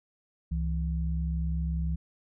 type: tone pair together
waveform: sine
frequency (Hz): 67.32 / 164.81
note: C2 / E3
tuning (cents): +50 / 0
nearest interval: octave + major third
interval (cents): 1550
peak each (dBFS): -28 / -32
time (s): 0.51-1.96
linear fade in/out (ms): 10
effects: none